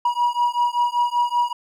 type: beating tone pair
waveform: triangle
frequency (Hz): 961 / 966.2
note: B5 / B5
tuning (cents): -48 / -38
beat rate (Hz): 5.2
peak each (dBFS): -19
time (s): 0.05-1.53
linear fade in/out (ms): 5
effects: none